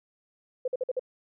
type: tone bursts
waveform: sine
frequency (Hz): 509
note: C5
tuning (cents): -48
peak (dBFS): -25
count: 5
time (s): 0.65-0.995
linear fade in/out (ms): 5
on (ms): 29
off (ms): 50
effects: none